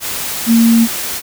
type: tone in noise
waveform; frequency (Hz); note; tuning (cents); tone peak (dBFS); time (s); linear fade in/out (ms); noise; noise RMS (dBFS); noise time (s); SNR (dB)
sine; 230.1; A#3; -22; -6; 0.46-0.88; 50; white; -21; 0-1.22; +12
effects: none